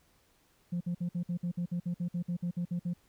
sine tone bursts, 174.61 Hz, F3, in tune, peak -28 dBFS, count 16, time 0.72-2.937 s, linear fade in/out 10 ms, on 87 ms, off 55 ms, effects tanh soft clip ceiling -28 dBFS + pink hiss -68 dBFS RMS until 3.08 s

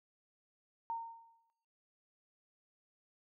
sine tone with exponential decay, 918 Hz, A#5, 27 cents flat, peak -34 dBFS, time 0.9-1.5 s, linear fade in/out 0 ms, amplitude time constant 130 ms, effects noise-tail reverb RT60 1.0 s tail -20 dB re dry

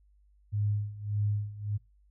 sine tone with tremolo, 103.83 Hz, G#2, in tune, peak -25 dBFS, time 0.52-1.78 s, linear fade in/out 20 ms, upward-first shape sine, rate 1.7 Hz, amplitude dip 85%, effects noise-tail reverb RT60 0.2 s tail -21 dB re dry + added 50 Hz sine -60 dBFS peak until 2.1 s

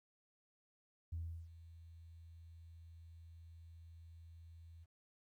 sine tone with ADSR envelope, 83 Hz, E2, 12 cents sharp, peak -38 dBFS, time 1.12-4.86 s, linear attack 9 ms, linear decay 350 ms, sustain -16 dB, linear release 32 ms, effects tanh soft clip ceiling -35 dBFS + 13-bit

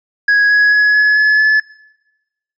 triangle tone with pitch steps, 1661.2 / 1673.7 / 1686.3 / 1699 / 1711.9 / 1724.8 Hz, G#6 / G#6 / G#6 / G#6 / A6 / A6, 0 / +13 / +26 / +39 / -48 / -35 cents, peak -6 dBFS, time 0.28-1.6 s, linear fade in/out 5 ms, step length 220 ms, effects noise-tail reverb RT60 1.0 s tail -21 dB re dry + resampled to 16000 Hz

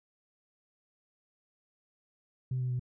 sine tone with pitch steps, 128.2 / 126.36 / 124.55 Hz, C3 / B2 / B2, -35 / +40 / +15 cents, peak -28 dBFS, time 2.51-2.795 s, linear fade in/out 5 ms, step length 95 ms, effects tanh soft clip ceiling -26 dBFS

